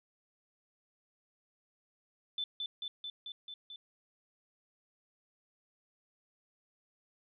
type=tone with echo; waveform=sine; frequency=3520 Hz; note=A7; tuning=in tune; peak=-33 dBFS; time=2.38-2.44 s; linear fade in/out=2 ms; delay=220 ms; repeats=6; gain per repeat=-2 dB; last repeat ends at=3.76 s; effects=none